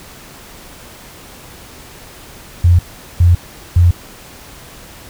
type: tone bursts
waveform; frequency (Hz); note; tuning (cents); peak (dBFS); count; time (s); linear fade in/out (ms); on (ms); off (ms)
sine; 87.31; F2; 0; -5; 3; 2.64-3.91; 5; 150; 410
effects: pink hiss -37 dBFS RMS until 5.09 s